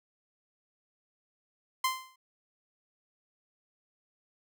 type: tone with exponential decay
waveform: sawtooth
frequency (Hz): 1040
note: C6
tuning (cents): -11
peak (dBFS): -20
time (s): 1.84-2.16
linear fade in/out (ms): 5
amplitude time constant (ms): 68
effects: none